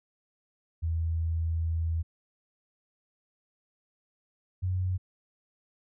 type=tone pair in turn; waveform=sine; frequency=82 / 92.04 Hz; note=E2 / F#2; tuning=-9 / -9 cents; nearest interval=major second; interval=200 cents; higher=second; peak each=-26 dBFS; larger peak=neither; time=0.82-2.03 / 4.62-4.98 s; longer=first; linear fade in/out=20 ms; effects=none